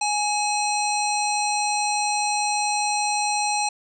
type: harmonic tone with a mistuned harmonic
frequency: 830.6 Hz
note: G#5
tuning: in tune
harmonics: 1 / 3 / 5 / 7 / 9 / 10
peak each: -23 / -28 / -30 / -31 / -33 / -33 dBFS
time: 0.01-3.69 s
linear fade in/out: 5 ms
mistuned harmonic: 3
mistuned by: +46 cents
effects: none